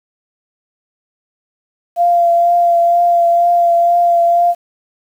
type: tone with vibrato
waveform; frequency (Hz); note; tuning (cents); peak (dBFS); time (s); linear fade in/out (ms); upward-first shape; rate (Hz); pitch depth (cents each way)
sine; 690; F5; -21; -8; 1.96-4.55; 50; triangle; 2.1; 20
effects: 7-bit